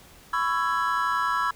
triangle chord, C# minor seventh, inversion third, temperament just, 997.9 / 1108.7 / 1330.5 / 1663.1 Hz, B5 / C#6 / E6 / G#6, +18 / 0 / +16 / +2 cents, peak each -26 / -27 / -25 / -28 dBFS, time 0.33-1.51 s, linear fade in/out 5 ms, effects pink hiss -51 dBFS RMS until 1.55 s

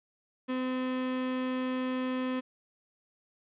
35% pulse tone, 256.2 Hz, C4, 36 cents flat, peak -28 dBFS, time 0.48-2.41 s, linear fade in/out 20 ms, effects resampled to 8000 Hz + 11-bit

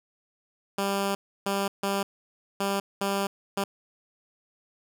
10% pulse tone bursts at uneven times, 197.9 Hz, G3, 17 cents sharp, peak -17 dBFS, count 6, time 0.78-1.15 / 1.46-1.68 / 1.83-2.03 / 2.6-2.8 / 3.01-3.27 / 3.57-3.64 s, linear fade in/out 5 ms, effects none

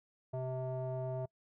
square tone with low-pass filter, 129.2 Hz, C3, 21 cents flat, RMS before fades -38 dBFS, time 0.33-1.26 s, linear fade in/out 10 ms, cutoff 710 Hz, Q 5.9, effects noise-tail reverb RT60 0.1 s tail -26 dB re dry

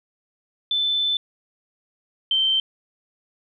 sine tone pair in turn, 3522 / 3116 Hz, A7 / G7, +1 / -11 cents, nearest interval major second, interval 212 cents, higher first, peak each -19 / -17 dBFS, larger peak second, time 0.71-1.17 / 2.31-2.6 s, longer first, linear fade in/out 2 ms, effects none

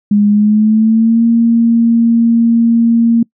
sine tone with pitch glide, 206.2 to 231.5 Hz, G#3 to A#3, -12 to -12 cents, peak -6 dBFS, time 0.11-3.23 s, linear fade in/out 5 ms, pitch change +200 cents, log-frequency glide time 0.29-1.24 s, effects noise-tail reverb RT60 0.1 s tail -25 dB re dry

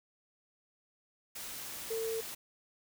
sine tone in noise, 450 Hz, A4, 39 cents sharp, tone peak -33 dBFS, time 1.9-2.21 s, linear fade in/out 10 ms, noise white, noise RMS -43 dBFS, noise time 1.35-2.35 s, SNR +7 dB, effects none

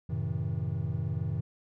triangle chord, F# diminished seventh, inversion none, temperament just, 92.5 / 111 / 133.2 / 159.84 Hz, F#2 / A2 / C3 / Eb3, 0 / +16 / +31 / +47 cents, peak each -33 dBFS, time 0.09-1.41 s, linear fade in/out 10 ms, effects none

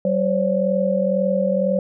sine tone cluster, 191.3 / 525 / 567 Hz, G3 / C5 / C#5, -42 / +6 / +39 cents, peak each -21 dBFS, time 0.05-1.79 s, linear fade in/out 2 ms, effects none

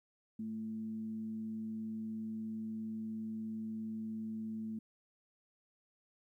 sine tone with frequency modulation, 220 Hz, A3, in tune, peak -38 dBFS, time 0.39-4.79 s, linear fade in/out 5 ms, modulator 117 Hz, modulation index 0.21, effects 13-bit

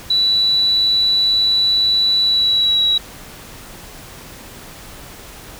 sine tone with pitch glide, 3951 to 3885 Hz, B7 to B7, 0 to -29 cents, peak -12 dBFS, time 0.1-2.98 s, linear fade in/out 5 ms, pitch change -29 cents, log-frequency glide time 2.22-2.86 s, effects pink hiss -37 dBFS RMS until 5.59 s

